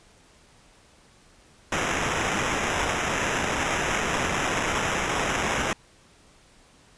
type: noise with sample-and-hold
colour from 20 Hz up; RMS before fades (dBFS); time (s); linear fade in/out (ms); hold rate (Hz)
blue; -26; 1.72-5.73; 2; 4410
effects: pink hiss -56 dBFS RMS until 6.97 s + resampled to 22050 Hz